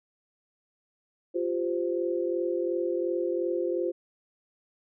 sine chord, F suspended second, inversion none, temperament equal with one note detuned, 349.2 / 392 / 518.7 Hz, F4 / G4 / C5, 0 / 0 / -15 cents, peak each -28 / -33 / -31 dBFS, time 1.34-3.92 s, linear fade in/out 20 ms, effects none

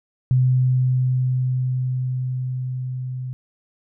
sine tone with level ramp, 127.8 Hz, C3, 40 cents flat, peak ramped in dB -13 to -26 dBFS, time 0.31-3.33 s, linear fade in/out 0 ms, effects none

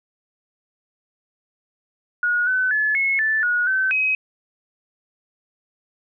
sine tone with pitch steps, 1447 / 1512 / 1719 / 2181 / 1756 / 1452 / 1535 / 2536 Hz, F#6 / F#6 / A6 / C#7 / A6 / F#6 / G6 / D#7, -39 / +37 / -41 / -29 / -4 / -33 / -37 / +32 cents, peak -17 dBFS, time 2.23-4.15 s, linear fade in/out 2 ms, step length 240 ms, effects none

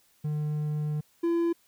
triangle tone pair in turn, 150.7 / 338.3 Hz, D3 / E4, +45 / +45 cents, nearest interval octave + major second, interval 1400 cents, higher second, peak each -25 / -21 dBFS, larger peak second, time 0.24-1.01 / 1.23-1.53 s, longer first, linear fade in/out 10 ms, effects white hiss -65 dBFS RMS until 1.67 s

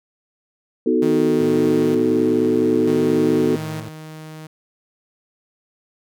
sine chord, B dominant seventh, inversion none, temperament equal, 246.9 / 311.1 / 370 / 440 Hz, B3 / D#4 / F#4 / A4, 0 / 0 / 0 / 0 cents, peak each -20 dBFS, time 0.86-3.56 s, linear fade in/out 5 ms
sawtooth tone with tremolo, 156.5 Hz, D#3, 10 cents sharp, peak -22 dBFS, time 1.02-4.47 s, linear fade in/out 5 ms, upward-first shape square, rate 0.54 Hz, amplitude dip 60%
sawtooth tone, 110.2 Hz, A2, 3 cents sharp, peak -28 dBFS, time 1.4-3.89 s, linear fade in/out 5 ms
effects none

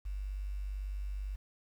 sine tone with quantisation, 49 Hz, G1, in tune, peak -35 dBFS, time 0.05-1.36 s, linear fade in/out 10 ms, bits 10, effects none

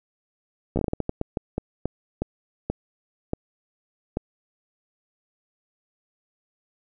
slowing click train, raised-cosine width 2 ms, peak -11 dBFS, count 17, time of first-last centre 0.76-4.171 s, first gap 13 ms, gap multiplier 1.32, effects none

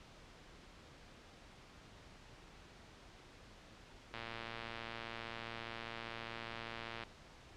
click train, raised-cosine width 0.3 ms, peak -28 dBFS, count 334, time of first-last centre 4.14-7.036 s, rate 115 Hz, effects pink hiss -58 dBFS RMS until 7.56 s + low-pass 5000 Hz 12 dB/octave

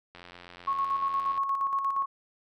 click train, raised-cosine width 0.3 ms, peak -30 dBFS, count 109, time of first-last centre 0.15-1.377 s, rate 88 Hz
sine tone with tremolo, 1098 Hz, C#6, 17 cents flat, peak -24 dBFS, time 0.67-2.06 s, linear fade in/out 10 ms, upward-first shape square, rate 8.5 Hz, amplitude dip 45%
effects none

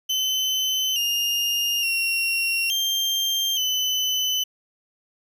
35% pulse tone with pitch steps, 3047 / 2827 / 2742 / 3174 / 3019 Hz, G7 / F7 / F7 / G7 / F#7, -50 / +20 / -32 / +21 / +34 cents, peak -19 dBFS, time 0.09-4.44 s, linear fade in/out 10 ms, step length 870 ms, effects none

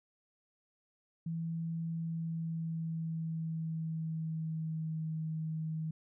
sine tone with pitch glide, 164.81 to 158.55 Hz, E3 to D#3, 0 to +33 cents, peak -34 dBFS, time 1.26-5.91 s, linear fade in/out 5 ms, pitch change -67 cents, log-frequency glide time 1.89-5.14 s, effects none

